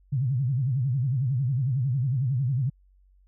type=tone with vibrato; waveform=sine; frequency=130 Hz; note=C3; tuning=11 cents flat; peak=-22 dBFS; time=0.12-2.7 s; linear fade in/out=10 ms; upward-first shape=sine; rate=11 Hz; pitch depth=180 cents each way; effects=added 47 Hz sine -56 dBFS peak until 3.27 s